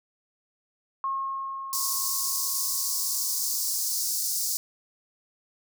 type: tone with exponential decay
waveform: sine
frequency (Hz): 1081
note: C#6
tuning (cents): -44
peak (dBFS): -25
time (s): 1.04-4.17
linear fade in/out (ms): 1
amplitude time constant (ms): 680
type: high-pass noise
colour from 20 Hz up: pink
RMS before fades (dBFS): -28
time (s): 1.73-4.57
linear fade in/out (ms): 0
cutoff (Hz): 4800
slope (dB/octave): 48
effects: none